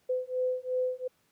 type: beating tone pair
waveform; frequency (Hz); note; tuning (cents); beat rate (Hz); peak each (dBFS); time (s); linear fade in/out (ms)
sine; 506 / 508.8; B4 / C5; +42 / -48; 2.8; -31; 0.09-1.08; 10
effects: pink hiss -70 dBFS RMS until 1.31 s + high-pass 100 Hz 12 dB/octave